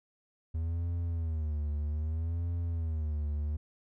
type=tone with vibrato; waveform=triangle; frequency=79.6 Hz; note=D#2; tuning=40 cents sharp; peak=-28 dBFS; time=0.54-3.57 s; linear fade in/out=10 ms; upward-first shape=sine; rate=0.63 Hz; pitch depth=130 cents each way; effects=none